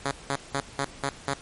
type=tone bursts; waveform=5% pulse; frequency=138.59 Hz; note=C#3; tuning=in tune; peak=-14 dBFS; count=6; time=0.05-1.34 s; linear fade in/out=5 ms; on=65 ms; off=180 ms; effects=pink hiss -46 dBFS RMS until 1.41 s + MP3 48 kbps